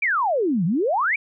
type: exponential two-way sweep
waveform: sine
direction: down then up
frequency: 2417 to 156 to 2417 Hz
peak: -18 dBFS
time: 0.02-1.16 s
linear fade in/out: 5 ms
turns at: 0.65 s
effects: none